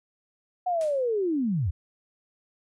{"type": "linear sweep", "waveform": "sine", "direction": "down", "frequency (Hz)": [740, 70.3], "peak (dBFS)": -23, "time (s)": [0.66, 1.71], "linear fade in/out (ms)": 10}
{"type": "noise with exponential decay", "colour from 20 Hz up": "white", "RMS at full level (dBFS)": -42, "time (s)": [0.81, 1.09], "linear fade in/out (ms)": 0, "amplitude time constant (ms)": 59}
{"effects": ["resampled to 24000 Hz"]}